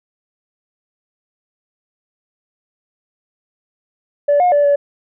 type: tone with pitch steps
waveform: sine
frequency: 578 / 717 / 580 / 572 Hz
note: D5 / F5 / D5 / D5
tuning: -28 / +45 / -22 / -46 cents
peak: -8 dBFS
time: 4.28-4.76 s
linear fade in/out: 10 ms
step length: 120 ms
effects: tanh soft clip ceiling -7 dBFS